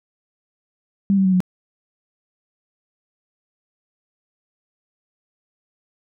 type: tone with pitch steps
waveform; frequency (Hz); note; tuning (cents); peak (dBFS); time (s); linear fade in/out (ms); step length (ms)
sine; 197.5 / 192.43 / 187.5 / 182.68; G3 / G3 / F#3 / F#3; +13 / -32 / +23 / -22; -13; 1.1-1.404; 0; 76
effects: none